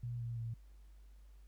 sine tone with pitch steps, 120 / 117.46 / 114.98 Hz, B2 / A#2 / A#2, -49 / +14 / -23 cents, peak -38 dBFS, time 0.03-0.54 s, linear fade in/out 5 ms, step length 170 ms, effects added 50 Hz sine -55 dBFS peak until 1.47 s + pink hiss -75 dBFS RMS until 1.47 s

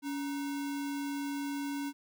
sine tone with sample-and-hold, 282.4 Hz, C#4, 32 cents sharp, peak -33 dBFS, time 0.02-1.93 s, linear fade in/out 50 ms, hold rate 1225 Hz, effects none

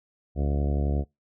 harmonic tone, 71.4 Hz, D2, 48 cents flat, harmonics 1 / 2 / 3 / 4 / 5 / 6 / 7 / 8 / 9 / 10, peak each -24 / -30 / -34 / -36 / -38 / -40 / -41 / -42 / -43 / -44 dBFS, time 0.35-1.05 s, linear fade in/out 50 ms, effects noise-tail reverb RT60 0.2 s tail -25 dB re dry

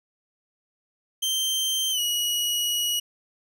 sawtooth tone with pitch glide, 3136 to 2909 Hz, G7 to F#7, 0 to -30 cents, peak -20 dBFS, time 1.22-3 s, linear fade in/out 10 ms, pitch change -130 cents, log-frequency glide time 1.91-2 s, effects none

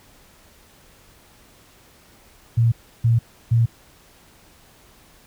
sine tone bursts, 115.9 Hz, A#2, 10 cents flat, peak -13 dBFS, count 3, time 2.57-3.66 s, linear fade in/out 10 ms, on 150 ms, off 320 ms, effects pink hiss -52 dBFS RMS until 5.26 s

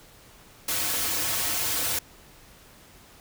white noise with comb filter, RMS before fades -27 dBFS, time 0.68-1.99 s, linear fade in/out 5 ms, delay 5 ms, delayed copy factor -0.85, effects pink hiss -52 dBFS RMS until 3.2 s

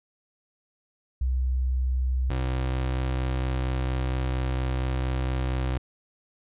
sine / 30% pulse tone pair in turn, 63.8 / 64.32 Hz, C2 / C2, -43 / -29 cents, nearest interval unison, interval 14 cents, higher second, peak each -22 dBFS, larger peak neither, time 1.21-2.3 / 2.3-5.78 s, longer second, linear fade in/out 5 ms, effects resampled to 8000 Hz

